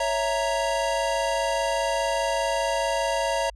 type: chord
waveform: square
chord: A# diminished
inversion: first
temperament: equal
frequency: 554.4 / 659.3 / 932.3 Hz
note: C#5 / E5 / A#5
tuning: 0 / 0 / 0 cents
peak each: -28 / -28 / -28 dBFS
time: 0-3.5 s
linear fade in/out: 5 ms
effects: added 50 Hz sine -43 dBFS peak until 3.55 s + resampled to 22050 Hz